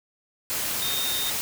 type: tone in noise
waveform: sine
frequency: 3679 Hz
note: A#7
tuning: 24 cents flat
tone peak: -28 dBFS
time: 0.82-1.3 s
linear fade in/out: 0 ms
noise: white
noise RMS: -28 dBFS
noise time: 0.5-1.41 s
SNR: -3 dB
effects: none